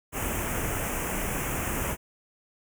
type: band-stop noise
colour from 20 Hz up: pink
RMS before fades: -30 dBFS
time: 0.12-1.97 s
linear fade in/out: 50 ms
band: 2900 to 6200 Hz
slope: 48 dB/octave
effects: none